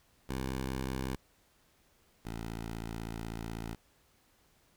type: tone pair in turn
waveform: 10% pulse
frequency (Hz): 65.41 / 56.12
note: C2 / A1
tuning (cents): 0 / +35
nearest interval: minor third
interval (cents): 265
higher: first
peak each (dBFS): -26 / -30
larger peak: first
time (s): 0.29-1.16 / 2.25-3.75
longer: second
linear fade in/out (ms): 5
effects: pink hiss -68 dBFS RMS until 4.76 s